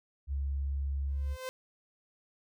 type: tone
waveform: sine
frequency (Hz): 69.3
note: C#2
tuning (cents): 0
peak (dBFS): -30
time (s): 0.27-1.37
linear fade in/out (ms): 50
type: tone with exponential growth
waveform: sawtooth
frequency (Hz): 516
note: C5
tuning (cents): -24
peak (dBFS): -30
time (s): 1.08-1.49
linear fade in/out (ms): 0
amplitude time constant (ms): 88
effects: none